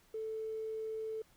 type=tone; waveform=triangle; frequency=440 Hz; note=A4; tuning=in tune; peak=-33 dBFS; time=0.14-1.22 s; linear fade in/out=5 ms; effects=tanh soft clip ceiling -35 dBFS + pink hiss -67 dBFS RMS until 1.36 s